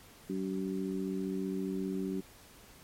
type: harmonic tone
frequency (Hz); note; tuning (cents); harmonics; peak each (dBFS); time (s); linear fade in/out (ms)
95; F#2; +46; 2 / 3 / 4; -35 / -37 / -38; 0.29-2.21; 10
effects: pink hiss -56 dBFS RMS until 2.83 s + MP3 64 kbps